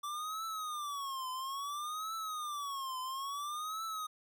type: tone with vibrato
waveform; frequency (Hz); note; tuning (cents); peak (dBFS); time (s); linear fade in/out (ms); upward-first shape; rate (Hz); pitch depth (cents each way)
square; 1162; D6; -19; -38; 0.03-4.07; 10; triangle; 0.59; 230
effects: none